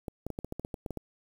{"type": "clicks", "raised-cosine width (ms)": 2, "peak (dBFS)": -22, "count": 12, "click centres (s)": [0.082, 0.266, 0.303, 0.389, 0.446, 0.524, 0.596, 0.649, 0.742, 0.862, 0.907, 0.973], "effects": ["8-bit"]}